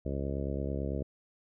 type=harmonic tone; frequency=69 Hz; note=C#2; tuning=7 cents flat; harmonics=1 / 2 / 3 / 4 / 5 / 6 / 7 / 8 / 9; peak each=-35 / -38 / -40 / -41 / -42 / -43 / -43 / -44 / -45 dBFS; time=0.05-1.03 s; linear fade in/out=10 ms; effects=none